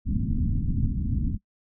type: low-pass noise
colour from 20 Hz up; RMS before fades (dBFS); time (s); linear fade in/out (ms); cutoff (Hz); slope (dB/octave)
pink; -25; 0.05-1.38; 50; 260; 48
effects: noise-tail reverb RT60 0.1 s tail -22 dB re dry